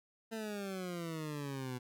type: exponential sweep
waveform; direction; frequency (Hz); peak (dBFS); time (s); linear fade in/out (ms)
20% pulse; down; 226.5 to 123.47; -34; 0.31-1.79; 20
effects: none